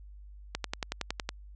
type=click train; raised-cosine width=0.2 ms; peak=-14 dBFS; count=9; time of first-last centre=0.55-1.291 s; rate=10.8 Hz; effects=added 50 Hz sine -46 dBFS peak until 1.55 s + resampled to 22050 Hz